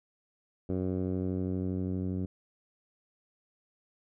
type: tone with low-pass filter sweep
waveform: 10% pulse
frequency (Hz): 92.5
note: F#2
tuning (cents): 0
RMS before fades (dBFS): -32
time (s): 0.69-2.26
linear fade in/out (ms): 5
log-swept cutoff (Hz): 420 to 240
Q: 0.97
effects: none